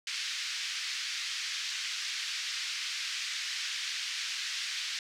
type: band-pass noise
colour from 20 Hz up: white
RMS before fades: -36 dBFS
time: 0.07-4.99 s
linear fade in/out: 2 ms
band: 1700 to 5500 Hz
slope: 24 dB/octave
effects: none